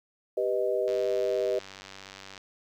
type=chord; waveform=sine; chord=G augmented; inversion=none; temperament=equal; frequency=392 / 493.9 / 622.3 Hz; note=G4 / B4 / D#5; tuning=0 / 0 / 0 cents; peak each=-29 dBFS; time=0.37-1.59 s; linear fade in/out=5 ms
type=click train; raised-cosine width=0.2 ms; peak=-26 dBFS; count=146; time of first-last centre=0.88-2.378 s; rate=96.8 Hz
effects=10-bit